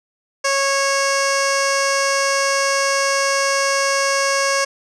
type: tone with low-pass filter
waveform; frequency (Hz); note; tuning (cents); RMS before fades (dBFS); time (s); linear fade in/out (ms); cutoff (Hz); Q
15% pulse; 550; C#5; -14; -18; 0.44-4.65; 10; 7000; 3
effects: none